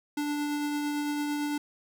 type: tone with tremolo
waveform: square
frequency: 293.4 Hz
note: D4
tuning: 2 cents flat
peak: -28 dBFS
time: 0.17-1.58 s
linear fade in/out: 5 ms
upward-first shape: triangle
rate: 8.9 Hz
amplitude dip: 25%
effects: none